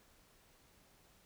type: silence
effects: pink hiss -67 dBFS RMS until 1.25 s